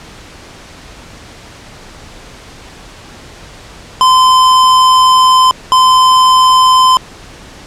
square tone bursts at uneven times, 1028 Hz, C6, 31 cents flat, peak -5 dBFS, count 2, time 4.01-5.51 / 5.72-6.97 s, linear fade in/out 0 ms, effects pink hiss -34 dBFS RMS until 7.66 s + low-pass 7000 Hz 12 dB/octave

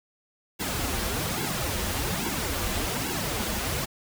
pink noise with flanger, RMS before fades -29 dBFS, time 0.59-3.86 s, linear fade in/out 20 ms, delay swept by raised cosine 1.6 to 7.2 ms, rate 1.2 Hz, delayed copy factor -0.9, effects none

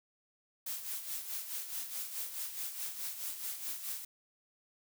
blue noise with tremolo, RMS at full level -38 dBFS, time 0.66-4.05 s, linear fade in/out 5 ms, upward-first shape sine, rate 4.7 Hz, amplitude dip 60%, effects none

